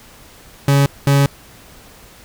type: tone bursts at uneven times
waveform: 40% pulse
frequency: 140.1 Hz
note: C#3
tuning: 19 cents sharp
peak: -9 dBFS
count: 2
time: 0.68-0.86 / 1.07-1.26 s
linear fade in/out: 2 ms
effects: pink hiss -43 dBFS RMS until 2.24 s